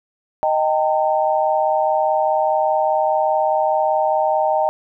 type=chord; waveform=sine; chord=Eb major; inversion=none; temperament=equal with one note detuned; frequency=622.3 / 784 / 908.9 Hz; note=Eb5 / G5 / Bb5; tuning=0 / 0 / -44 cents; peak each=-18 / -19 / -21 dBFS; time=0.43-4.69 s; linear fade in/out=0 ms; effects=none